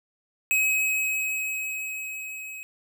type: tone with level ramp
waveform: square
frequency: 2549 Hz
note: D#7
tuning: 41 cents sharp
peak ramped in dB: -20 to -37 dBFS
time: 0.51-2.63 s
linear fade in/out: 0 ms
effects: none